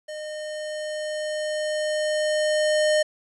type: tone with level ramp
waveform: square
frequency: 611 Hz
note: D#5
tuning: 32 cents flat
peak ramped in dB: -33 to -18 dBFS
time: 0.08-3.03 s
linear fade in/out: 10 ms
effects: resampled to 24000 Hz + 10-bit